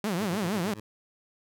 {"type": "tone with vibrato", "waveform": "sawtooth", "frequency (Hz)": 192.4, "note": "G3", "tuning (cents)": -32, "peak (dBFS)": -23, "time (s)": [0.04, 0.74], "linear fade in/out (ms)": 2, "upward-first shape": "triangle", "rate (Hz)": 6.5, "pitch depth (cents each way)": 290}
{"type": "tone with tremolo", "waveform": "15% pulse", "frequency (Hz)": 107.6, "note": "A2", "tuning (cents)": -38, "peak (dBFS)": -30, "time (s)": [0.2, 0.8], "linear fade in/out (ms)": 5, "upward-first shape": "triangle", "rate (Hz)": 8.8, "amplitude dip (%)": 100}
{"effects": []}